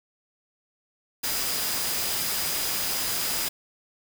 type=tone in noise; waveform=sine; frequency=4937 Hz; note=D#8; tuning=14 cents flat; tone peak=-35 dBFS; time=1.23-3.49 s; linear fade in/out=10 ms; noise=white; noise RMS=-28 dBFS; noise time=1.23-3.49 s; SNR=-10 dB; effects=none